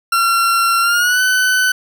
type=tone with pitch glide; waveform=40% pulse; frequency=1366 to 1506.9 Hz; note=F6 to F#6; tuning=-39 to +31 cents; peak=-11 dBFS; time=0.12-1.72 s; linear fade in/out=5 ms; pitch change=+170 cents; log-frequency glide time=0.81-1.21 s; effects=8-bit